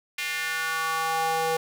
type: tone with high-pass filter sweep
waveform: square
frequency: 162 Hz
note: E3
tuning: 30 cents flat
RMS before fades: -27 dBFS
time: 0.18-1.57 s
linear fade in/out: 5 ms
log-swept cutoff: 2300 to 570 Hz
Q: 2.7
effects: none